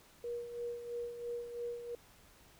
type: tone with tremolo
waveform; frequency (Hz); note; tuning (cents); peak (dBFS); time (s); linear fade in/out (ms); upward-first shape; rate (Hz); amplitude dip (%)
sine; 476.5; A#4; +38; -36; 0.24-1.95; 2; sine; 3; 60
effects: pink hiss -62 dBFS RMS until 2.59 s